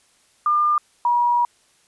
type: tone pair in turn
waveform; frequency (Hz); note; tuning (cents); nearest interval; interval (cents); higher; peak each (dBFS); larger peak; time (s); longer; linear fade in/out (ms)
sine; 1202 / 960.7; D6 / B5; +40 / -48; major third; 388; first; -15; neither; 0.46-0.78 / 1.05-1.45; second; 2
effects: white hiss -59 dBFS RMS until 1.87 s + resampled to 24000 Hz